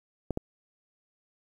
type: clicks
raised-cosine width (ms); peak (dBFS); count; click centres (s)
2; -16; 2; 0.307 / 0.374
effects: 9-bit